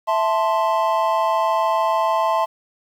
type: chord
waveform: triangle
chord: A minor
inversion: second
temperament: equal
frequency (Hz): 659.3 / 880 / 1046.5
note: E5 / A5 / C6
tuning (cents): 0 / 0 / 0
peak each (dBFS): -19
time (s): 0.07-2.46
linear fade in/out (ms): 20
effects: 8-bit